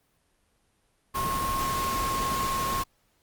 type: tone in noise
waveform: sine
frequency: 1078 Hz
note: C#6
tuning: 49 cents flat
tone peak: -27 dBFS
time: 1.14-2.84 s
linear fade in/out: 20 ms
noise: pink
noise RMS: -32 dBFS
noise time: 1.14-2.84 s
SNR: +2 dB
effects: pink hiss -69 dBFS RMS until 3.22 s + Opus 32 kbps